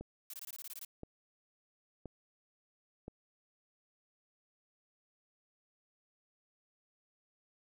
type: click train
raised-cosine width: 2 ms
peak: -31 dBFS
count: 4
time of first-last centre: 0.01-3.081 s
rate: 0.977 Hz
type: noise bursts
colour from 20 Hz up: blue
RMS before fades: -46 dBFS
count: 10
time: 0.3-0.849 s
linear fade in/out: 2 ms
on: 36 ms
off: 21 ms
effects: none